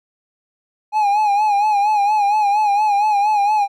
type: tone with vibrato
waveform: triangle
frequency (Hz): 830.6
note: G#5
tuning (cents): 0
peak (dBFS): -11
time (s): 0.92-3.68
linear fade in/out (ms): 50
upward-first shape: sine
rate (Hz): 4.3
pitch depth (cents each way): 67
effects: none